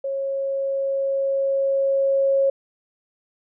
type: tone with level ramp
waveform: sine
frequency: 546 Hz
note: C#5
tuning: 26 cents flat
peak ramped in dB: -23 to -15 dBFS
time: 0.04-2.5 s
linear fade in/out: 5 ms
effects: none